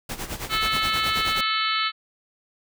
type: noise with tremolo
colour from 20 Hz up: pink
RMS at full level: -30 dBFS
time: 0.09-1.41 s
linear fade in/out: 5 ms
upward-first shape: sine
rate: 9.4 Hz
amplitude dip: 75%
type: harmonic tone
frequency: 436.2 Hz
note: A4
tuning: 15 cents flat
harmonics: 3 / 4 / 5 / 6 / 7 / 8 / 9 / 10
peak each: -25 / -33 / -29 / -35 / -29 / -34 / -30 / -32 dBFS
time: 0.49-1.92 s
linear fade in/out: 50 ms
effects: none